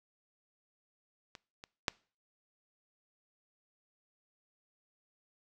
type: clicks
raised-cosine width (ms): 0.2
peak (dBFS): -29 / -29 / -11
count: 3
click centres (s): 1.352 / 1.639 / 1.882
effects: noise-tail reverb RT60 0.4 s tail -24 dB re dry